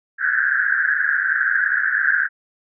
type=band-pass noise; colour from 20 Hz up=white; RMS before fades=-19 dBFS; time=0.18-2.29 s; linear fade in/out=50 ms; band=1500 to 1700 Hz; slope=96 dB/octave; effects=none